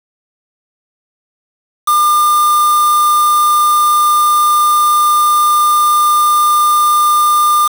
triangle tone with quantisation, 1203 Hz, D6, 41 cents sharp, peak -6 dBFS, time 1.87-7.68 s, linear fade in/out 10 ms, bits 3, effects none

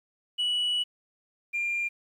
sine tone pair in turn, 2943 / 2393 Hz, F#7 / D7, -10 / +32 cents, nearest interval major third, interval 358 cents, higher first, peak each -22 / -25 dBFS, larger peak first, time 0.38-0.84 / 1.53-1.89 s, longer first, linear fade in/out 20 ms, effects tanh soft clip ceiling -23 dBFS + 10-bit

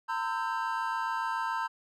triangle tone cluster, 914 / 1021 / 1313 / 1577 Hz, A#5 / C6 / E6 / G6, -34 / -43 / -7 / +10 cents, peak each -31 / -33 / -36 / -35 dBFS, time 0.08-1.68 s, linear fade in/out 20 ms, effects none

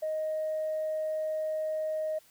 sine tone, 624 Hz, D#5, 5 cents sharp, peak -28 dBFS, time 0.02-2.19 s, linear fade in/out 10 ms, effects tanh soft clip ceiling -25 dBFS + white hiss -61 dBFS RMS until 2.3 s

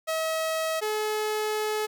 sawtooth tone pair in turn, 641 / 427.8 Hz, E5 / A4, -49 / -49 cents, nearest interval perfect fifth, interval 700 cents, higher first, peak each -22 dBFS, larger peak neither, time 0.07-0.81 / 0.81-1.87 s, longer second, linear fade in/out 20 ms, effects none

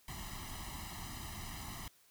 pink noise with comb filter, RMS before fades -45 dBFS, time 0.08-1.88 s, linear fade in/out 2 ms, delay 1 ms, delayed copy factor +0.95, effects white hiss -67 dBFS RMS until 2.1 s

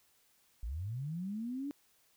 sine linear sweep, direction up, 49 to 292.2 Hz, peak -36 dBFS, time 0.63-1.71 s, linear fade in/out 0 ms, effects white hiss -70 dBFS RMS until 2.16 s

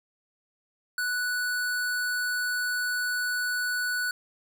square tone, 1480 Hz, F#6, in tune, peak -27 dBFS, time 0.98-4.11 s, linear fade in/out 2 ms, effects none

